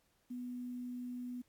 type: tone with quantisation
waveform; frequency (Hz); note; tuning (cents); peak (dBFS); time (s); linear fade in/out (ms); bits
sine; 246.9; B3; 0; -40; 0.3-1.42; 10; 11
effects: pink hiss -75 dBFS RMS until 1.48 s + AAC 64 kbps